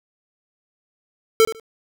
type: tone with echo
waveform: square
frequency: 446.5 Hz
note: A4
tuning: 25 cents sharp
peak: -11 dBFS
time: 1.4-1.45 s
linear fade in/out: 0 ms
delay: 74 ms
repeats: 2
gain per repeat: -14 dB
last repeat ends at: 1.598 s
effects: none